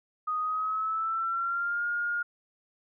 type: tone with pitch glide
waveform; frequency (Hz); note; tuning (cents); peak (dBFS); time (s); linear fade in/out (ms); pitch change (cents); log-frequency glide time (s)
sine; 1244.5 to 1421.3; D#6 to F6; 0 to +30; -27; 0.27-2.23; 10; +230; 0.4-1.85
effects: none